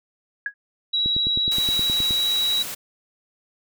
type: tone with exponential decay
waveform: sine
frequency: 1661.2 Hz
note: G#6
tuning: in tune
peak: -19 dBFS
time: 0.46-0.54 s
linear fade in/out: 2 ms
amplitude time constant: 16 ms
type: tone with vibrato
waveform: sine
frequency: 3881 Hz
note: B7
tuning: 31 cents flat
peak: -19 dBFS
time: 0.93-2.63 s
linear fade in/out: 10 ms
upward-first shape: sine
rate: 15 Hz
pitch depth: 9 cents each way
type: click train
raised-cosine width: 3 ms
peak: -18 dBFS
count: 11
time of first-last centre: 1.06-2.108 s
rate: 9.54 Hz
type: noise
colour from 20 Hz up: white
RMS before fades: -32 dBFS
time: 1.51-2.75 s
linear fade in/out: 10 ms
effects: none